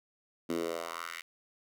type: tone with high-pass filter sweep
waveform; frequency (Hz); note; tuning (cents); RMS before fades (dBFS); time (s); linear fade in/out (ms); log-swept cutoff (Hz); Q
10% pulse; 83.7; E2; +27; -37; 0.49-1.22; 10; 260 to 2200; 2.4
effects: none